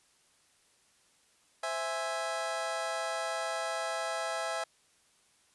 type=chord; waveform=25% pulse; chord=C augmented; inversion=none; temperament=equal; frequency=523.3 / 659.3 / 830.6 Hz; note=C5 / E5 / G#5; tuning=0 / 0 / 0 cents; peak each=-37 / -31 / -34 dBFS; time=1.63-4.64 s; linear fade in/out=5 ms; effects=white hiss -67 dBFS RMS until 5.54 s + resampled to 24000 Hz